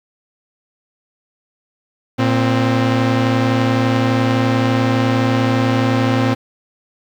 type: tone pair together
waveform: sawtooth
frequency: 115.3 / 262.3 Hz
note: A#2 / C4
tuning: -19 / +4 cents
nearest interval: octave + major second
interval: 1423 cents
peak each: -12 dBFS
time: 2.18-6.35 s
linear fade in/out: 20 ms
effects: low-pass 4000 Hz 12 dB/octave + 8-bit